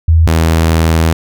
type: tone pair in turn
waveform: sine / sawtooth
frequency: 81.3 / 81.3 Hz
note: E2 / E2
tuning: -23 / -23 cents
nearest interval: unison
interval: 0 cents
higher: neither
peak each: -4 dBFS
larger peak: neither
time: 0.08-0.27 / 0.27-1.13 s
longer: second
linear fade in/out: 5 ms
effects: none